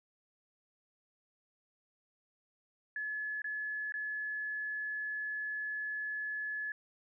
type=tone with dropouts; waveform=sine; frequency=1710 Hz; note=A6; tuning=50 cents flat; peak=-35 dBFS; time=2.96-6.72 s; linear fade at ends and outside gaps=2 ms; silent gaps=3.419-3.443 / 3.922-3.94 s; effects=none